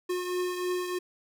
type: beating tone pair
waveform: square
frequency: 360 / 363.2 Hz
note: F#4 / F#4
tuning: -47 / -32 cents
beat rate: 3.2 Hz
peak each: -30 / -38 dBFS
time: 0.09-0.99 s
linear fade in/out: 10 ms
effects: none